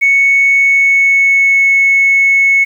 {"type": "tone with pitch glide", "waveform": "sine", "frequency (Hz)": [2215, 2200], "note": ["C#7", "C#7"], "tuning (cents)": [-2, -14], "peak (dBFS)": -5, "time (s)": [0.01, 2.65], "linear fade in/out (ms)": 20, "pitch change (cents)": -12, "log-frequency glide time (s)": [0.56, 1.71], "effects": ["tanh soft clip ceiling -2 dBFS", "7-bit"]}